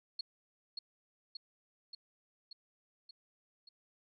sine tone with echo, 4320 Hz, C#8, 45 cents flat, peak -35 dBFS, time 0.19-0.21 s, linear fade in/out 5 ms, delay 580 ms, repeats 6, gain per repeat -3 dB, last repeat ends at 3.69 s, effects none

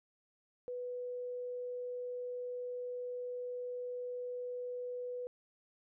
sine tone, 493.9 Hz, B4, in tune, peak -38 dBFS, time 0.68-5.27 s, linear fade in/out 0 ms, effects none

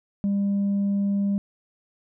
sine tone with tanh clipping, 200 Hz, G3, 35 cents sharp, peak -21 dBFS, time 0.24-1.38 s, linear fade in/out 0 ms, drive 1 dB, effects none

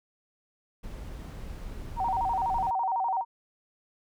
brown noise, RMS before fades -39 dBFS, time 0.83-2.71 s, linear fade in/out 10 ms
sine tone with vibrato, 845 Hz, G#5, 30 cents sharp, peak -25 dBFS, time 1.96-3.25 s, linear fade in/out 50 ms, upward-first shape square, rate 12 Hz, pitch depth 180 cents each way
effects none

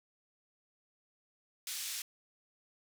white band-pass noise, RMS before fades -40 dBFS, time 1.67-2.02 s, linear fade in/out 2 ms, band 2400 to 10000 Hz, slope 12 dB/octave, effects none

